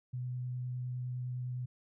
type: tone with vibrato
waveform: sine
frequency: 125.1 Hz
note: B2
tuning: 23 cents sharp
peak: -35 dBFS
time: 0.13-1.66 s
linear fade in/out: 10 ms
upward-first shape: sine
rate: 9.8 Hz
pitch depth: 9 cents each way
effects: none